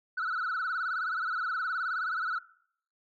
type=tone with vibrato; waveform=sine; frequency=1396.9 Hz; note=F6; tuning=in tune; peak=-27 dBFS; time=0.17-2.39 s; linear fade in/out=10 ms; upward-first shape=sine; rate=19 Hz; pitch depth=140 cents each way; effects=noise-tail reverb RT60 0.6 s tail -20 dB re dry + tanh soft clip ceiling -27 dBFS